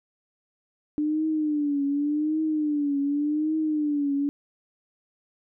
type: tone with vibrato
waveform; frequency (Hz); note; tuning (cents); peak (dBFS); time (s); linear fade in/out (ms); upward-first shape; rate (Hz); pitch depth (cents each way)
sine; 297.2; D4; +21; -22; 0.98-4.29; 0; triangle; 0.87; 110
effects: none